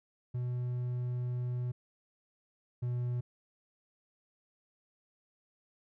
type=tone pair in turn; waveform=triangle; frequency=123.47 / 122.48 Hz; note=B2 / B2; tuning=0 / -14 cents; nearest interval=unison; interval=14 cents; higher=first; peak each=-30 / -29 dBFS; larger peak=second; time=0.34-1.72 / 2.82-3.21 s; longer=first; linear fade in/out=10 ms; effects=none